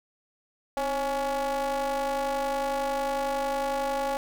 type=ring-modulated tone; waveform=square; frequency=143.1 Hz; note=D3; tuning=45 cents flat; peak=-24 dBFS; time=0.77-4.17 s; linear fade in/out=0 ms; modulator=690 Hz; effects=none